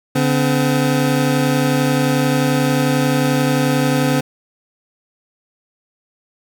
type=tone pair together; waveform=25% pulse; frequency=143.3 / 255.3 Hz; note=D3 / C4; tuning=-42 / -42 cents; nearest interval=minor seventh; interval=1000 cents; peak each=-13 dBFS; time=0.15-4.21 s; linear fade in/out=10 ms; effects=none